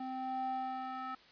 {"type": "tone with band-pass filter sweep", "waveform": "square", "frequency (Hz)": 259.6, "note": "C4", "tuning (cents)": -13, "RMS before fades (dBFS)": -39, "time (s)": [0, 1.15], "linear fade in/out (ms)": 5, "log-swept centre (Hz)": [580, 1200], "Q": 3.7, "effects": ["white hiss -60 dBFS RMS until 1.31 s", "resampled to 11025 Hz"]}